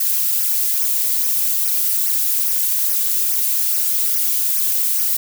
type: noise with flanger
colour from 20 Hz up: violet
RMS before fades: -18 dBFS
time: 0-5.17 s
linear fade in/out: 5 ms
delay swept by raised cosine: 0.25 to 3.85 ms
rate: 2.4 Hz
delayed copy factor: -0.85
effects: none